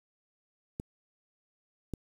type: clicks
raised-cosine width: 3 ms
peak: -22 dBFS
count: 2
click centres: 0.799 / 1.937 s
effects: 8-bit